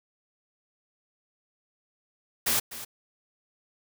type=noise with echo; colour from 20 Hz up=white; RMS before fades=-25 dBFS; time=2.46-2.6 s; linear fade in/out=10 ms; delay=250 ms; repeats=1; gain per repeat=-14 dB; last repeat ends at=2.85 s; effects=none